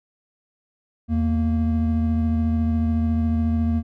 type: tone pair together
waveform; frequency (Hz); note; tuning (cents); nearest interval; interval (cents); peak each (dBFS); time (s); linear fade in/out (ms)
triangle; 81.5 / 230.5; E2 / A#3; -19 / -19; octave + tritone; 1800; -19; 1.08-3.83; 50
effects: none